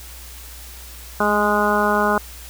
harmonic tone with a mistuned harmonic, 207.7 Hz, G#3, in tune, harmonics 1 / 2 / 3 / 4 / 5 / 6 / 7, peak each -23 / -23 / -23 / -23 / -23 / -23 / -23 dBFS, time 1.2-2.18 s, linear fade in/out 2 ms, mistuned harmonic 1, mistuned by +22 cents, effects added 60 Hz sine -38 dBFS peak until 2.49 s + white hiss -40 dBFS RMS until 2.49 s

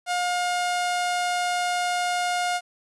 sawtooth tone, 713 Hz, F5, 36 cents sharp, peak -19 dBFS, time 0.06-2.61 s, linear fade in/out 50 ms, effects resampled to 24000 Hz + 9-bit

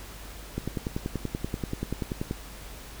click train, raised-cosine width 3 ms, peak -16 dBFS, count 19, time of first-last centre 0.58-2.311 s, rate 10.4 Hz, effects added 50 Hz sine -44 dBFS peak until 3 s + pink hiss -45 dBFS RMS until 3 s

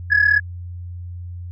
sine tone pair together, 1666 / 1703 Hz, G#6 / G#6, +5 / +43 cents, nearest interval unison, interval 38 cents, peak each -14 dBFS, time 0.1-0.4 s, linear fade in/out 20 ms, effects tanh soft clip ceiling -7 dBFS + added 88 Hz sine -29 dBFS peak until 1.51 s

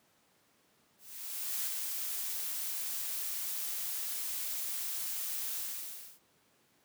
blue noise with ADSR envelope, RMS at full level -34 dBFS, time 0.98-6.2 s, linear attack 690 ms, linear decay 10 ms, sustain -3 dB, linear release 630 ms, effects pink hiss -69 dBFS RMS until 6.84 s + high-pass 150 Hz 12 dB/octave

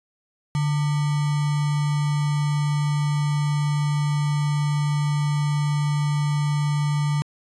sine tone with sample-and-hold, 146.83 Hz, D3, in tune, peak -19 dBFS, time 0.55-7.22 s, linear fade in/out 0 ms, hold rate 1050 Hz, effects resampled to 22050 Hz

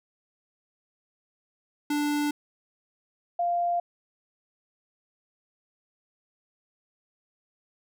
square / sine tone pair in turn, 293.7 / 696.1 Hz, D4 / F5, 0 / -6 cents, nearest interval octave + minor third, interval 1494 cents, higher second, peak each -25 / -23 dBFS, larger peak second, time 1.9-2.31 / 3.39-3.8 s, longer neither, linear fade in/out 5 ms, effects none

